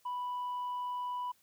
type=tone; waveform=sine; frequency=987.8 Hz; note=B5; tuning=in tune; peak=-32 dBFS; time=0.05-1.32 s; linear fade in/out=10 ms; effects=tanh soft clip ceiling -33 dBFS + white hiss -69 dBFS RMS until 1.42 s